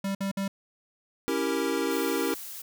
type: tone bursts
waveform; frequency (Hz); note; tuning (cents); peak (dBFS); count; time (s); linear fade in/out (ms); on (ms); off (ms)
square; 196; G3; 0; -28; 3; 0.04-0.48; 5; 110; 55
type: chord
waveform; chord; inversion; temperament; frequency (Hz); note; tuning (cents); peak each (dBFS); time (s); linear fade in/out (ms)
square; C# diminished seventh; none; equal; 277.2 / 329.6 / 392 / 466.2; C#4 / E4 / G4 / Bb4; 0 / 0 / 0 / 0; -32; 1.28-2.34; 0
type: noise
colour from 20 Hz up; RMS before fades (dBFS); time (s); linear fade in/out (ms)
blue; -40; 1.91-2.62; 5
effects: none